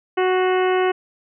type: harmonic tone with a mistuned harmonic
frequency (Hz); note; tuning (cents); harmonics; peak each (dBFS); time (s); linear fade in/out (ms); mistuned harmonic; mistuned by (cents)
370; F#4; 0; 1 / 2 / 3 / 4 / 5 / 6 / 7 / 8; -17 / -23 / -27 / -29 / -31 / -33 / -34 / -35; 0.17-0.92; 10; 6; -54
effects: none